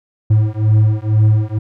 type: beating tone pair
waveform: triangle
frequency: 106.6 / 108.7 Hz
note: G#2 / A2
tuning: +46 / -21 cents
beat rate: 2.1 Hz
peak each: -11 dBFS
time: 0.3-1.59 s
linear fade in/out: 10 ms
effects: none

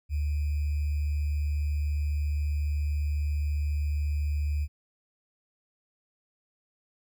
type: tone with sample-and-hold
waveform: sine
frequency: 73.8 Hz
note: D2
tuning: 9 cents sharp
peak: -25 dBFS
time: 0.09-4.68 s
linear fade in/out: 50 ms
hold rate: 2450 Hz
effects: none

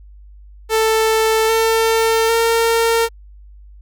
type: tone with pitch steps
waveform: sawtooth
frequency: 442.1 / 450.1 / 458.2 Hz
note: A4 / A4 / A#4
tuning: +8 / +39 / -30 cents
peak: -9 dBFS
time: 0.69-3.09 s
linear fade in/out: 50 ms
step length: 800 ms
effects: added 50 Hz sine -38 dBFS peak until 3.81 s

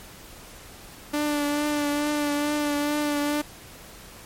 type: tone with vibrato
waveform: sawtooth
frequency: 293.7 Hz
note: D4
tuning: in tune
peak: -19 dBFS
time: 1.13-3.42 s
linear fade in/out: 10 ms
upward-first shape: triangle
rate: 2.3 Hz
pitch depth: 27 cents each way
effects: pink hiss -45 dBFS RMS until 4.25 s + MP3 64 kbps

